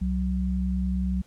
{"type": "tone pair together", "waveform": "sine", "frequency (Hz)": [65.7, 186.28], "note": ["C2", "F#3"], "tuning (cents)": [8, 12], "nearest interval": "octave + tritone", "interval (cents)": 1804, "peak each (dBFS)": -26, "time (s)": [0.01, 1.22], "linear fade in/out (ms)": 10, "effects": ["pink hiss -60 dBFS RMS until 1.26 s", "low-pass 11000 Hz 12 dB/octave"]}